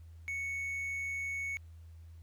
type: tone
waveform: triangle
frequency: 2217 Hz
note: C#7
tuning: in tune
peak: -33 dBFS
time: 0.28-1.57 s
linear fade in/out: 0 ms
effects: added 82 Hz sine -49 dBFS peak until 2.22 s + pink hiss -72 dBFS RMS until 2.22 s